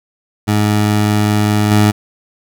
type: tone with level steps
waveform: 20% pulse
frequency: 105 Hz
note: G#2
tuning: 19 cents sharp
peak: -6 / -3 dBFS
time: 0.47-1.92 s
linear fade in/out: 20 ms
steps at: 1.71 s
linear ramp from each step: 5 ms
effects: none